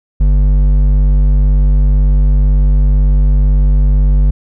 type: tone with hard clipping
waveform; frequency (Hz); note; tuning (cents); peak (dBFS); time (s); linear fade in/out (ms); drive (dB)
triangle; 49; G1; 0; -8; 0.2-4.31; 10; 11
effects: none